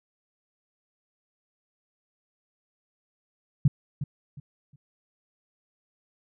sine tone with echo, 141.4 Hz, C#3, 35 cents sharp, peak -14 dBFS, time 3.65-3.68 s, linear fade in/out 5 ms, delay 360 ms, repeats 3, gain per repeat -12 dB, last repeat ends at 4.76 s, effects none

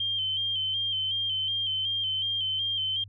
sine tone with vibrato, 3136 Hz, G7, in tune, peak -26 dBFS, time 0-3.04 s, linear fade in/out 5 ms, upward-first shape square, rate 2.7 Hz, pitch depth 35 cents each way, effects added 100 Hz sine -45 dBFS peak until 3.08 s

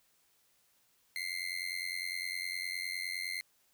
30% pulse tone with amplitude modulation, 2093 Hz, C7, in tune, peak -29 dBFS, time 1.16-3.41 s, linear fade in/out 0 ms, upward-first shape sine, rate 89.8 Hz, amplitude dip 90%, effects white hiss -71 dBFS RMS until 3.73 s

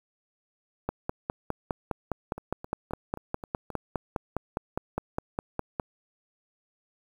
two click trains, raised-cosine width 1 ms, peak -24 / -14 dBFS, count 6 / 25, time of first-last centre 2.38-3.703 / 0.89-5.798 s, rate 3.78 / 4.89 Hz, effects 8-bit

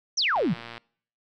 sine exponential sweep, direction down, 6340 to 138.59 Hz, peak -21 dBFS, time 0.17-0.54 s, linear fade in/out 10 ms
click train, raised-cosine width 0.3 ms, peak -23 dBFS, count 50, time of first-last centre 0.36-0.779 s, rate 117 Hz
effects noise-tail reverb RT60 0.6 s tail -25 dB re dry

